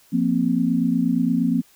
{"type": "chord", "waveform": "sine", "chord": "F suspended fourth", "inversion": "none", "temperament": "equal", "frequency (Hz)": [174.61, 233.1, 261.6], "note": ["F3", "Bb3", "C4"], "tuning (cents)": [0, 0, 0], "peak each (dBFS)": [-23, -21, -21], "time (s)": [0.12, 1.62], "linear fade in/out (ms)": 20, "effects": ["white hiss -55 dBFS RMS until 1.75 s"]}